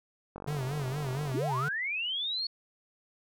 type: click train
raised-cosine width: 1 ms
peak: -27 dBFS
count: 47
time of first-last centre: 0.36-1.316 s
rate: 48.1 Hz
type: tone with vibrato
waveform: square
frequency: 138.6 Hz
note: C#3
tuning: in tune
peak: -32 dBFS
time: 0.47-1.69 s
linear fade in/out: 10 ms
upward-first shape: sine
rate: 4.3 Hz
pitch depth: 150 cents each way
type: linear sweep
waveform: sine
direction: up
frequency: 233.1 to 4421 Hz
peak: -30 dBFS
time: 1.34-2.47 s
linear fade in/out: 5 ms
effects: none

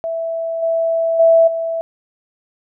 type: tone with level steps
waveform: sine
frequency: 659.3 Hz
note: E5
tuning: in tune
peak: -19 / -14 / -7 / -18 dBFS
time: 0.04-1.81 s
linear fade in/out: 0 ms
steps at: 0.62 / 1.19 / 1.47 s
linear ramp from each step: 10 ms
effects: none

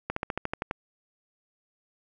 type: slowing click train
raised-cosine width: 0.5 ms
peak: -14 dBFS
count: 9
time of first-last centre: 0.1-0.711 s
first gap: 64 ms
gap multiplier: 1.05
effects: none

